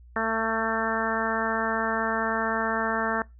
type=harmonic tone; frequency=223.7 Hz; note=A3; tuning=29 cents sharp; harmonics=1 / 2 / 3 / 4 / 5 / 6 / 7 / 8; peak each=-32 / -32 / -32 / -32 / -32 / -32 / -32 / -32 dBFS; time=0.16-3.22 s; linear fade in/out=2 ms; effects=noise-tail reverb RT60 0.2 s tail -22 dB re dry + added 60 Hz sine -47 dBFS peak until 3.39 s